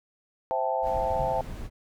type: chord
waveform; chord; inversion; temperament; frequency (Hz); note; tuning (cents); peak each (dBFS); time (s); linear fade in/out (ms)
sine; A minor seventh; first; equal; 523.3 / 659.3 / 784 / 880; C5 / E5 / G5 / A5; 0 / 0 / 0 / 0; -30; 0.51-1.41; 0
type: noise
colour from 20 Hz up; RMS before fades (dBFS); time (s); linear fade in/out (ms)
brown; -36; 0.82-1.7; 50
type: tone with exponential decay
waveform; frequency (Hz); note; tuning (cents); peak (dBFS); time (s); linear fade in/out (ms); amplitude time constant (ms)
sine; 138; C#3; -7; -31; 1.19-1.59; 5; 85
effects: none